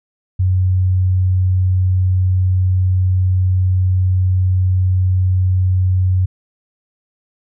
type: tone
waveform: sine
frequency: 92.5 Hz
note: F#2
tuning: in tune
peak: -11 dBFS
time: 0.39-6.26 s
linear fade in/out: 10 ms
effects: none